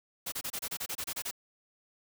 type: noise bursts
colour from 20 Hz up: white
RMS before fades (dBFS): -36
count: 12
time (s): 0.26-1.312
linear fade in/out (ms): 10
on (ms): 62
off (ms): 28
effects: none